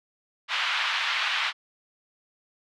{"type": "band-pass noise", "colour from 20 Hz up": "white", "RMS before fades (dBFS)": -27, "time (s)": [0.48, 1.53], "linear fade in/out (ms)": 50, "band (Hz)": [970, 3400], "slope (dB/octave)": 24, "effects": []}